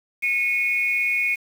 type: tone pair together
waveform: sine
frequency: 2185 / 2468 Hz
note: C#7 / D#7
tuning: -26 / -15 cents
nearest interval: major second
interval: 211 cents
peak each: -22 dBFS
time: 0.22-1.36 s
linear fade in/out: 20 ms
effects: 7-bit